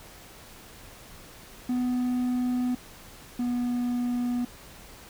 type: tone pair in turn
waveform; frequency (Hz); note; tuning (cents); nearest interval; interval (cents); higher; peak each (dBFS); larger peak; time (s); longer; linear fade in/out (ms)
triangle; 248.7 / 244; B3 / B3; +12 / -21; unison; 33; first; -22 / -23; first; 1.69-2.75 / 3.39-4.45; neither; 5
effects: pink hiss -48 dBFS RMS until 5.09 s